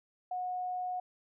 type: tone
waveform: sine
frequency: 729 Hz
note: F#5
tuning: 26 cents flat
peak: -33 dBFS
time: 0.31-1 s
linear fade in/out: 5 ms
effects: none